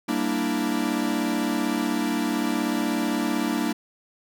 45% pulse chord, E half-diminished seventh, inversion first, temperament equal, 196 / 233.1 / 293.7 / 329.6 Hz, G3 / Bb3 / D4 / E4, 0 / 0 / 0 / 0 cents, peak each -32 / -27 / -27 / -30 dBFS, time 0.08-3.73 s, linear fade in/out 10 ms, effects none

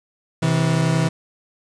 40% pulse tone pair together, 131.1 / 162.36 Hz, C3 / E3, +4 / -26 cents, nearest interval major third, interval 370 cents, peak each -20 / -17 dBFS, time 0.42-1.09 s, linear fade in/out 10 ms, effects resampled to 22050 Hz + 7-bit

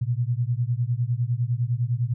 sine beating tone pair, 116.54 / 126.44 Hz, A#2 / B2, 0 / +41 cents, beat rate 9.9 Hz, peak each -24 / -25 dBFS, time 0.01-2.14 s, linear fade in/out 10 ms, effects none

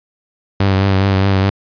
sawtooth tone with vibrato, 97 Hz, G2, 18 cents flat, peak -7 dBFS, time 0.6-1.5 s, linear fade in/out 5 ms, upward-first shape triangle, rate 4.8 Hz, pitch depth 40 cents each way, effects resampled to 11025 Hz

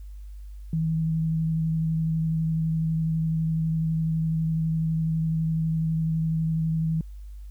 sine tone with vibrato, 160.6 Hz, E3, 45 cents flat, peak -22 dBFS, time 0.73-7.01 s, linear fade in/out 2 ms, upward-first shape sine, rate 12 Hz, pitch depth 14 cents each way, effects added 50 Hz sine -37 dBFS peak until 7.5 s + white hiss -66 dBFS RMS until 7.5 s

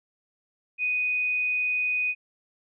sine tone, 2489 Hz, D#7, in tune, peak -23 dBFS, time 0.78-2.15 s, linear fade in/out 50 ms, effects none

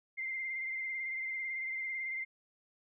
sine tone with vibrato, 2093 Hz, C7, in tune, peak -35 dBFS, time 0.17-2.25 s, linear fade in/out 20 ms, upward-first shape sine, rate 18 Hz, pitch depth 30 cents each way, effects none

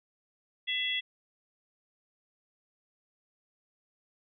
harmonic tone, 670 Hz, E5, 28 cents sharp, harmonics 3 / 4 / 5, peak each -34 / -36 / -31 dBFS, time 0.67-1.01 s, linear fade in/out 20 ms, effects none

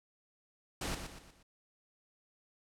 pink noise with echo, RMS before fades -37 dBFS, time 0.81-0.95 s, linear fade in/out 5 ms, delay 120 ms, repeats 4, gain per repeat -7 dB, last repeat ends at 1.43 s, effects low-pass 10000 Hz 12 dB/octave

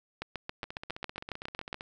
two click trains, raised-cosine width 0.3 ms, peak -19 / -24 dBFS, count 12 / 19, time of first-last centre 0.22-1.729 / 0.64-1.809 s, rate 7.29 / 15.4 Hz, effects none

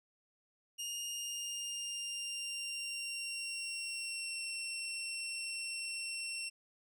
20% pulse tone with pitch glide, 2834 to 2717 Hz, F7 to F7, +25 to -48 cents, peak -33 dBFS, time 0.78-6.5 s, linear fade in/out 20 ms, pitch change -73 cents, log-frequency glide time 1.07-4.43 s, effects none

